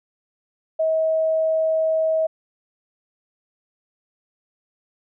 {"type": "tone", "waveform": "sine", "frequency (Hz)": 639, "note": "D#5", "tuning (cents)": 46, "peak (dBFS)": -17, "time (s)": [0.79, 2.27], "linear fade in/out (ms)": 10, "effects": []}